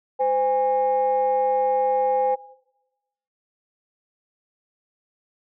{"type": "tone pair together", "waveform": "sine", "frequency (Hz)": [515, 817.5], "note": ["C5", "G#5"], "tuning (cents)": [-28, -28], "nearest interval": "minor sixth", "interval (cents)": 800, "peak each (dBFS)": -20, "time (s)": [0.19, 2.36], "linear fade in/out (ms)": 20, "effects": ["noise-tail reverb RT60 1.0 s tail -21 dB re dry", "tanh soft clip ceiling -12 dBFS"]}